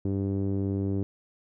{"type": "tone with low-pass filter", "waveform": "sawtooth", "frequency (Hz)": 98, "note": "G2", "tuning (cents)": 0, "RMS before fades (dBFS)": -28, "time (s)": [0.05, 1.03], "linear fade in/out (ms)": 0, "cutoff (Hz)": 350, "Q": 2.5, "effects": []}